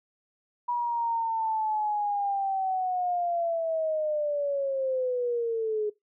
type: linear sweep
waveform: sine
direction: down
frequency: 970 to 417.4 Hz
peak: -25 dBFS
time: 0.68-5.9 s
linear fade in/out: 10 ms
effects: noise-tail reverb RT60 0.2 s tail -22 dB re dry